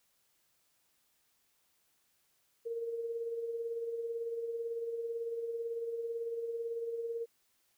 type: tone with tremolo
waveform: sine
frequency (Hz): 463.2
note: A#4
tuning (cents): -11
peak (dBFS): -33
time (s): 2.65-7.26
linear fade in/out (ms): 20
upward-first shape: sine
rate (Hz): 18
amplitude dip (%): 45
effects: white hiss -74 dBFS RMS until 7.77 s